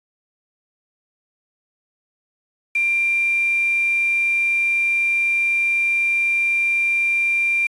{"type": "tone with quantisation", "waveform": "sine", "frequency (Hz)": 2376, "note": "D7", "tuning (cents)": 20, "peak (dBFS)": -16, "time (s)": [2.75, 7.67], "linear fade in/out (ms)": 5, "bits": 6, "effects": ["resampled to 24000 Hz"]}